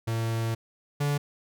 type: tone pair in turn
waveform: 45% pulse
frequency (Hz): 113.8 / 144.37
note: A#2 / D3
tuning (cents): -41 / -29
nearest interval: major third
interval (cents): 412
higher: second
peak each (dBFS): -26 / -24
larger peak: second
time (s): 0.07-0.55 / 1-1.18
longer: first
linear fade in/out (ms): 10
effects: none